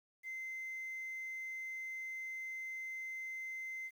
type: tone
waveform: sine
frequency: 2072 Hz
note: C7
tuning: 17 cents flat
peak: -39 dBFS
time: 0.23-3.91 s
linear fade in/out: 50 ms
effects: tanh soft clip ceiling -39 dBFS + 11-bit